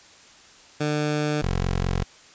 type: tone pair in turn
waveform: 15% pulse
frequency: 150 / 44.93 Hz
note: D3 / F1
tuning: +37 / +50 cents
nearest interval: octave + major sixth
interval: 2087 cents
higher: first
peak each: -16 / -16 dBFS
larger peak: neither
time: 0.8-1.42 / 1.42-2.04 s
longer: neither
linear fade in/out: 10 ms
effects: white hiss -50 dBFS RMS until 2.34 s + resampled to 16000 Hz